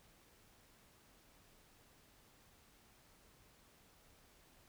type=silence; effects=pink hiss -67 dBFS RMS until 4.68 s